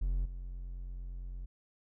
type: tone with level steps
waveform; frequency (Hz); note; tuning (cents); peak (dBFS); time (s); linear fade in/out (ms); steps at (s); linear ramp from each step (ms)
triangle; 44.42; F1; +30; -27 / -37; 0.01-1.46; 10; 0.25; 5
effects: none